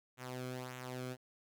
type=tone with flanger; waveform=sawtooth; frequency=126.9 Hz; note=B2; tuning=47 cents sharp; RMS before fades=-44 dBFS; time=0.17-1.17 s; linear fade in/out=50 ms; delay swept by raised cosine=0.2 to 1.1 ms; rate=1.7 Hz; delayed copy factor=-0.65; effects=none